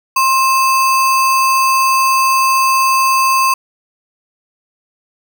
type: tone with sample-and-hold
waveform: sine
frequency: 1058 Hz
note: C6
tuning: 19 cents sharp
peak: -9 dBFS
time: 0.16-3.54 s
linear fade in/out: 5 ms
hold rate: 3675 Hz
effects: none